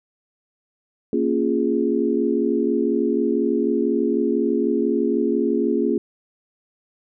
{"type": "chord", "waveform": "sine", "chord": "Bb minor seventh", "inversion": "none", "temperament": "equal", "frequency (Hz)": [233.1, 277.2, 349.2, 415.3], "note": ["Bb3", "Db4", "F4", "Ab4"], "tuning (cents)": [0, 0, 0, 0], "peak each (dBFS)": -23, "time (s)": [1.13, 5.98], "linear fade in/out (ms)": 2, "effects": []}